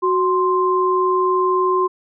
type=tone pair together; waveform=sine; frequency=370 / 1046.5 Hz; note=F#4 / C6; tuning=0 / 0 cents; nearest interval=octave + tritone; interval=1800 cents; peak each=-17 / -17 dBFS; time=0.02-1.88 s; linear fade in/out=20 ms; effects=none